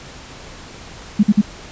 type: tone bursts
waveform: sine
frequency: 207.7 Hz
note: G#3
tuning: in tune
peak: -7 dBFS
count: 3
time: 1.19-1.415 s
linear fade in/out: 10 ms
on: 43 ms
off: 48 ms
effects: pink hiss -37 dBFS RMS until 1.71 s + resampled to 16000 Hz